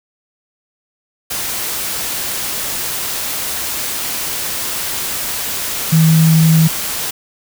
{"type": "tone in noise", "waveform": "sine", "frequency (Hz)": 160.6, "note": "E3", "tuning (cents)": -45, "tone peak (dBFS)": -7, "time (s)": [5.92, 6.68], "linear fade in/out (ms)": 10, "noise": "white", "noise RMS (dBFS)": -21, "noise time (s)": [1.3, 7.11], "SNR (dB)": 11, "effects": []}